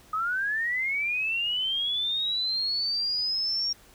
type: linear sweep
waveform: sine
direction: up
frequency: 1242 to 5588 Hz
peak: -25 dBFS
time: 0.13-3.73 s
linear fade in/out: 5 ms
effects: pink hiss -55 dBFS RMS until 3.94 s